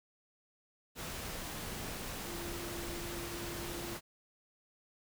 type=tone in noise; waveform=sine; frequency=344.4 Hz; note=F4; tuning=24 cents flat; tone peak=-44 dBFS; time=2.24-3.98 s; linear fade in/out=50 ms; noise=pink; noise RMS=-42 dBFS; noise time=0.95-4.01 s; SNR=-5 dB; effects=none